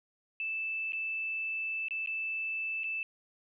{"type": "tone with dropouts", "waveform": "sine", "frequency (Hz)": 2637, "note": "E7", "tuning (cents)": 0, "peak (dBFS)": -32, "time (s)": [0.4, 3.03], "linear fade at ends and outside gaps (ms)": 1, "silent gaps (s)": [[0.922, 0.932], [1.884, 1.908], [2.061, 2.073], [2.835, 2.841]], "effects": []}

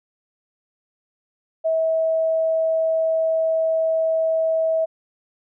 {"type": "tone", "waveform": "sine", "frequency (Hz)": 646, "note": "E5", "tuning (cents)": -35, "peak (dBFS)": -17, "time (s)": [1.64, 4.86], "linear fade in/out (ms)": 20, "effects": []}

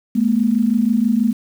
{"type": "tone pair together", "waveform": "sine", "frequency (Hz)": [213.8, 240], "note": ["A3", "B3"], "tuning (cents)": [-49, -49], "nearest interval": "major second", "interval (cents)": 200, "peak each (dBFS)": -16, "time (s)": [0.15, 1.33], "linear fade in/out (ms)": 10, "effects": ["7-bit"]}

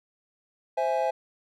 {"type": "chord", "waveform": "triangle", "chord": "C augmented", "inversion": "none", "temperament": "equal", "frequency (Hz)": [523.3, 659.3, 830.6], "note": ["C5", "E5", "G#5"], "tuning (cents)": [0, 0, 0], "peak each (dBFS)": -26, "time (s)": [0.77, 1.11], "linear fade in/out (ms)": 10, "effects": []}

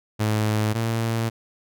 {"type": "tone pair in turn", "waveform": "sawtooth", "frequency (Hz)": [107.5, 113.9], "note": ["A2", "A#2"], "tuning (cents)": [-40, -40], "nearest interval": "minor second", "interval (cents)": 100, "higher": "second", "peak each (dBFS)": [-16, -18], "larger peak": "first", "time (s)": [[0.19, 0.74], [0.74, 1.3]], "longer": "second", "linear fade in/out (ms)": 20, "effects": []}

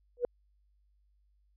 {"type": "tone with exponential growth", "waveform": "sine", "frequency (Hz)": 486.8, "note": "B4", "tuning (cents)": -25, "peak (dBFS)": -21, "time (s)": [0.17, 0.25], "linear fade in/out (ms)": 1, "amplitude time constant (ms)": 16, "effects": ["tanh soft clip ceiling -17 dBFS", "added 50 Hz sine -66 dBFS peak until 1.56 s"]}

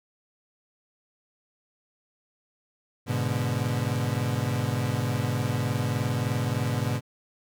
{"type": "chord", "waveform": "35% pulse", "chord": "G# diminished", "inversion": "none", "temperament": "equal", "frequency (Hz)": [103.83, 123.47, 146.83], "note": ["G#2", "B2", "D3"], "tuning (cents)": [0, 0, 0], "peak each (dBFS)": [-28, -26, -30], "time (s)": [3.06, 7.01], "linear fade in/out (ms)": 50, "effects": []}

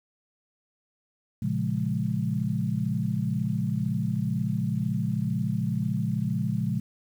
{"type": "chord", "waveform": "sine", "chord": "Bb minor seventh", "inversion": "none", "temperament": "equal", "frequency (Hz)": [116.54, 138.59, 174.61, 207.7], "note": ["Bb2", "Db3", "F3", "Ab3"], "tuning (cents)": [0, 0, 0, 0], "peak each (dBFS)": -30, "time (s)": [1.42, 6.8], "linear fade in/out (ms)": 5, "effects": ["9-bit"]}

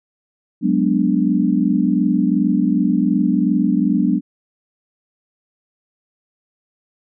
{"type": "chord", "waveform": "sine", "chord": "G# half-diminished seventh", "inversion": "third", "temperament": "equal", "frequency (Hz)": [185, 207.7, 246.9, 293.7], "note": ["F#3", "G#3", "B3", "D4"], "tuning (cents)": [0, 0, 0, 0], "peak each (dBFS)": -19, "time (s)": [0.61, 4.21], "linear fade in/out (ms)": 50, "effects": []}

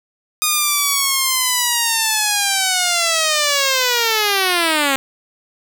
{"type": "linear sweep", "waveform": "5% pulse", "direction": "down", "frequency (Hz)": [1235, 265], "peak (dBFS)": -3, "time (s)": [0.42, 4.96], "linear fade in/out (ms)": 0, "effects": []}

